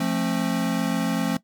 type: chord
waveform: square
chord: F major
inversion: none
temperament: equal with one note detuned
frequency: 174.61 / 220 / 267.7 Hz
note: F3 / A3 / C4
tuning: 0 / 0 / +40 cents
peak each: -27 dBFS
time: 0-1.37 s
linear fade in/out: 5 ms
effects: noise-tail reverb RT60 0.1 s tail -18 dB re dry